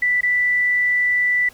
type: tone with dropouts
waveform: sine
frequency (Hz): 1975.5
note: B6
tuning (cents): 0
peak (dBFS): -15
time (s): 0.02-1.49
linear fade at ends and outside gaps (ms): 5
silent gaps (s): 0.209-0.231
effects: pink hiss -48 dBFS RMS until 1.53 s